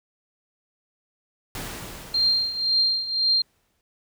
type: noise with exponential decay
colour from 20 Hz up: pink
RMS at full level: -32 dBFS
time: 1.55-3.81 s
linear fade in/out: 1 ms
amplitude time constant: 490 ms
type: tone with tremolo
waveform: sine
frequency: 4186 Hz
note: C8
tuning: in tune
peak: -16 dBFS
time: 2.14-3.42 s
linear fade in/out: 5 ms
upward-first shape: triangle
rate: 1.9 Hz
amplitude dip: 80%
effects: none